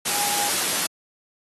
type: tone in noise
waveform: sine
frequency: 820 Hz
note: G#5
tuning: 22 cents flat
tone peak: -28 dBFS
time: 0.09-0.5 s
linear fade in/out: 10 ms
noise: white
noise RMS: -23 dBFS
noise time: 0.05-0.87 s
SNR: -8 dB
effects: high-pass 150 Hz 12 dB/octave + AAC 32 kbps